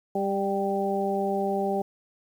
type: harmonic tone with a mistuned harmonic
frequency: 197.7 Hz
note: G3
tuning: 15 cents sharp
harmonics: 1 / 2 / 3 / 4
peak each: -30 / -28 / -31 / -29 dBFS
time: 0.15-1.82 s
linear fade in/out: 5 ms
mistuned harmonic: 4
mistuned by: -17 cents
effects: 9-bit